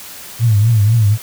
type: tone with vibrato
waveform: sine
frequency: 109.4 Hz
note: A2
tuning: 9 cents flat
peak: -8 dBFS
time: 0.39-1.18 s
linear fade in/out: 50 ms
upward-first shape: triangle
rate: 4 Hz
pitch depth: 160 cents each way
effects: white hiss -33 dBFS RMS until 1.22 s